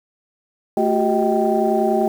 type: tone cluster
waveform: sine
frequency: 220.2 / 362.4 / 392.9 / 629 / 780 Hz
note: A3 / F#4 / G4 / D#5 / G5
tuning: +2 / -36 / +4 / +19 / -9 cents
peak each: -21 dBFS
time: 0.77-2.08 s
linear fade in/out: 2 ms
effects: tanh soft clip ceiling -5 dBFS + 7-bit